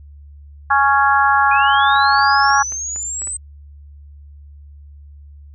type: harmonic tone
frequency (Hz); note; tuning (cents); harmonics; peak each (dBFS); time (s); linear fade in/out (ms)
277.5; C#4; +2; 3 / 4 / 5 / 6; -15 / -16 / -17 / -18; 0.7-2.63; 10
type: linear sweep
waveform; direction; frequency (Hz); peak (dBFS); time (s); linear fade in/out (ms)
sine; up; 2421 to 8220; -22; 1.51-3.37; 5
type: clicks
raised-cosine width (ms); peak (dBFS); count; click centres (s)
0.5; -22; 8; 1.96 / 2.125 / 2.19 / 2.506 / 2.722 / 2.961 / 3.219 / 3.273
effects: added 72 Hz sine -37 dBFS peak until 5.54 s